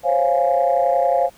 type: chord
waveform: sine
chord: Db major seventh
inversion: third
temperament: equal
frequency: 523.3 / 554.4 / 698.5 / 830.6 Hz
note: C5 / Db5 / F5 / Ab5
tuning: 0 / 0 / 0 / 0 cents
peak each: -20 / -20 / -17 / -23 dBFS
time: 0.03-1.3 s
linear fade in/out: 50 ms
effects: tanh soft clip ceiling -6 dBFS + pink hiss -50 dBFS RMS until 1.37 s